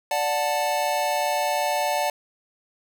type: chord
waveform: square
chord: D major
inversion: none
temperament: equal with one note detuned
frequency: 587.3 / 732.3 / 880 Hz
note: D5 / F#5 / A5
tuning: 0 / -18 / 0 cents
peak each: -27 dBFS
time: 0.11-2.1 s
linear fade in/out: 2 ms
effects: none